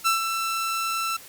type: tone with ADSR envelope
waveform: sawtooth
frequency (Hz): 1335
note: E6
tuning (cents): +22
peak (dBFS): -14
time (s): 0.04-1.17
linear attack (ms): 27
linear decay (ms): 130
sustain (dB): -7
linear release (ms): 9
effects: white hiss -45 dBFS RMS until 1.28 s + Opus 48 kbps